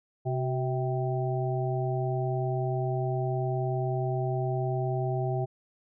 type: harmonic tone with a mistuned harmonic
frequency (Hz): 130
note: C3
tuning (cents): -11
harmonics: 1 / 3 / 5 / 6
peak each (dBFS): -28 / -33 / -35 / -36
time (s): 0.25-5.46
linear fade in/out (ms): 20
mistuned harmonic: 3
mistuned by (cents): -59
effects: none